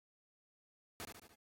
pink noise with echo, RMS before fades -45 dBFS, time 1-1.05 s, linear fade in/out 0 ms, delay 73 ms, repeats 4, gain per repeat -5 dB, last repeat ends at 1.342 s, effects high-pass 100 Hz 12 dB/octave + AAC 48 kbps

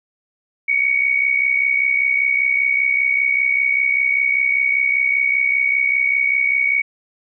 sine tone with amplitude modulation, 2241 Hz, C#7, 18 cents sharp, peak -11 dBFS, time 0.68-6.82 s, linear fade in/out 10 ms, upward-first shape sine, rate 65.1 Hz, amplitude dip 70%, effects none

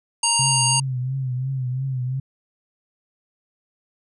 harmonic tone, 932.3 Hz, A#5, in tune, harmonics 1 / 3 / 5 / 7 / 9 / 10, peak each -24 / -24 / -24 / -24 / -24 / -24 dBFS, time 0.23-0.8 s, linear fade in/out 5 ms
sine tone with vibrato, 130 Hz, C3, 11 cents flat, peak -22 dBFS, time 0.39-2.2 s, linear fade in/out 5 ms, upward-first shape triangle, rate 2.9 Hz, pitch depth 84 cents each way
effects none

